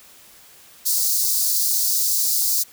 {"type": "high-pass noise", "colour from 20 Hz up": "white", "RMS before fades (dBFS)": -20, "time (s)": [0.85, 2.64], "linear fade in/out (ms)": 20, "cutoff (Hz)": 4300, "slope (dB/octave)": 48, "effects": ["white hiss -48 dBFS RMS until 2.72 s"]}